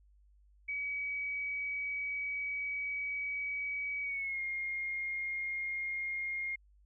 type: tone with pitch glide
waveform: sine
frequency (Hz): 2272 to 2132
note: C#7 to C7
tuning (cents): +42 to +32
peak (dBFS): -34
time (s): 0.68-6.56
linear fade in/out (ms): 10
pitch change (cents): -110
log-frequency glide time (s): 4.02-4.41
effects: added 50 Hz sine -61 dBFS peak until 6.85 s